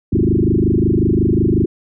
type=tone with frequency modulation; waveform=sine; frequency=219.6 Hz; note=A3; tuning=3 cents flat; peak=-11 dBFS; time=0.12-1.66 s; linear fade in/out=10 ms; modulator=25.5 Hz; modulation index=6.1; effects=none